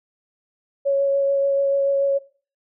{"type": "tone with vibrato", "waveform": "sine", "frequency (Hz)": 554.4, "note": "C#5", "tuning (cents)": 0, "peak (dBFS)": -16, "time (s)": [0.85, 2.19], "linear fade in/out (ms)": 20, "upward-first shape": "sine", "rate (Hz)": 6.9, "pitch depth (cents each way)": 10, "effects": ["noise-tail reverb RT60 0.4 s tail -18 dB re dry"]}